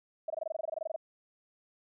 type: tone bursts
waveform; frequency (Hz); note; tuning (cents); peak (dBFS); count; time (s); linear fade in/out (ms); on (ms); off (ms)
sine; 640; D#5; +49; -31; 16; 0.28-0.962; 5; 22; 22
effects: none